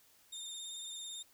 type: tone with vibrato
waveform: 25% pulse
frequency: 3646 Hz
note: A#7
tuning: 39 cents flat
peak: -38 dBFS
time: 0.32-1.23 s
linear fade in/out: 10 ms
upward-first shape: triangle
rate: 18 Hz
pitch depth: 36 cents each way
effects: white hiss -66 dBFS RMS until 1.33 s